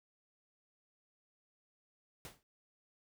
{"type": "noise with exponential decay", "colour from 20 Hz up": "pink", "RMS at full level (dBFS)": -45, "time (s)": [2.25, 2.43], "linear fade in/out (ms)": 1, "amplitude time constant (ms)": 39, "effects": []}